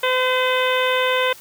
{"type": "harmonic tone", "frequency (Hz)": 510, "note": "C5", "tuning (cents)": -44, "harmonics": [1, 2, 3, 4, 5, 6, 7], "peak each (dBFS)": [-20, -23, -25, -26, -27, -28, -28], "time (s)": [0.03, 1.33], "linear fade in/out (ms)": 5, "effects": ["white hiss -43 dBFS RMS until 1.4 s"]}